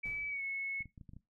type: tone with pitch glide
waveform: sine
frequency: 2295 to 2194 Hz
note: D7 to C#7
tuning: -40 to -18 cents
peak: -36 dBFS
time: 0.03-0.83 s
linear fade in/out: 10 ms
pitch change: -78 cents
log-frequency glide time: 0.29-0.42 s
type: noise with exponential decay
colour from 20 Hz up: brown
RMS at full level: -47 dBFS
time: 0.05-0.61 s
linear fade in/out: 5 ms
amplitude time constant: 120 ms
type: clicks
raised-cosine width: 5 ms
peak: -39 dBFS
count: 7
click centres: 0.807 / 0.857 / 0.978 / 1.012 / 1.092 / 1.135 / 1.166 s
effects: noise-tail reverb RT60 0.2 s tail -17 dB re dry